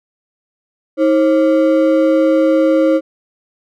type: ring-modulated tone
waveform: triangle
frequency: 427.1 Hz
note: G#4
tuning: 48 cents sharp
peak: -4 dBFS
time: 0.97-3.01 s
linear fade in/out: 50 ms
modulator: 109 Hz
effects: none